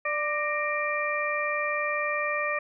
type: harmonic tone with a mistuned harmonic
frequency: 592 Hz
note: D5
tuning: 14 cents sharp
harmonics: 1 / 2 / 3 / 4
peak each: -31 / -31 / -31 / -31 dBFS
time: 0.05-2.59 s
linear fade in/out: 5 ms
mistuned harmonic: 3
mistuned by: +73 cents
effects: none